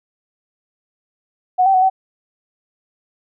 sine tone with pitch steps, 735 / 774 / 744 / 761 Hz, F#5 / G5 / F#5 / F#5, -12 / -22 / +9 / +48 cents, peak -10 dBFS, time 1.58-1.9 s, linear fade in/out 20 ms, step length 80 ms, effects none

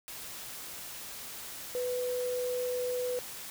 sine tone in noise, 497 Hz, B4, 11 cents sharp, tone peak -30 dBFS, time 1.75-3.19 s, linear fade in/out 0 ms, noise white, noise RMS -43 dBFS, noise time 0.08-3.5 s, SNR +10 dB, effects none

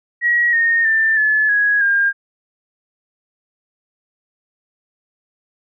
sine tone with pitch steps, 1908 / 1844.1 / 1782.3 / 1722.6 / 1664.9 / 1609.1 Hz, A#6 / A#6 / A6 / A6 / G#6 / G6, +40 / -19 / +22 / -37 / +4 / +45 cents, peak -12 dBFS, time 0.21-2.13 s, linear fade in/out 50 ms, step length 320 ms, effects none

